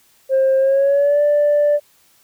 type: tone with pitch glide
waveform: sine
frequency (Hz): 532 to 586.9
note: C5 to D5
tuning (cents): +29 to -1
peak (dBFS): -10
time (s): 0.29-1.8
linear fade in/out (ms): 50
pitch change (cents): +170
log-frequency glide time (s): 0.58-1.22
effects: tanh soft clip ceiling -9 dBFS + white hiss -55 dBFS RMS until 2.23 s